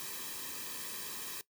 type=noise with comb filter; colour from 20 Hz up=white; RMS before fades=-42 dBFS; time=0-1.41 s; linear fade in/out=0 ms; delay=1.4 ms; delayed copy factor=-0.75; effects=noise-tail reverb RT60 0.1 s tail -18 dB re dry